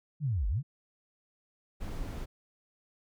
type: linear two-way sweep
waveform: sine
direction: down then up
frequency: 160 to 42.85 to 160 Hz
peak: -27 dBFS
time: 0.2-0.63 s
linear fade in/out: 50 ms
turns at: 0.48 s
type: noise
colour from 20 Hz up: brown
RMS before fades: -37 dBFS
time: 1.8-2.26 s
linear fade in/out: 20 ms
effects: none